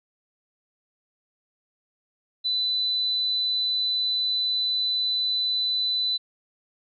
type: tone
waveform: sine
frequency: 3998 Hz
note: B7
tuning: 20 cents sharp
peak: -22 dBFS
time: 2.44-6.18 s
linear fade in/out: 20 ms
effects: none